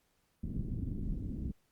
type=low-pass noise; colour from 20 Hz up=pink; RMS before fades=-37 dBFS; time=0.43-1.52 s; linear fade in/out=10 ms; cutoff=270 Hz; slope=24 dB/octave; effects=pink hiss -75 dBFS RMS until 1.71 s + Opus 48 kbps